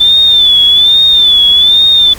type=tone with vibrato; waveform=sine; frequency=3520 Hz; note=A7; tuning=in tune; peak=-3 dBFS; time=0-2.14 s; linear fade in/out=10 ms; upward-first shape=sine; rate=1.2 Hz; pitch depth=84 cents each way; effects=added 60 Hz sine -35 dBFS peak until 2.18 s + pink hiss -30 dBFS RMS until 2.18 s